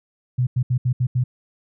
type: tone bursts at uneven times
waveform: sine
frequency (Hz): 125.1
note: B2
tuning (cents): +23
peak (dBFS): -16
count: 6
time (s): 0.38-0.47 / 0.56-0.63 / 0.7-0.78 / 0.85-0.93 / 1-1.07 / 1.15-1.24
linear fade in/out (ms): 10
effects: none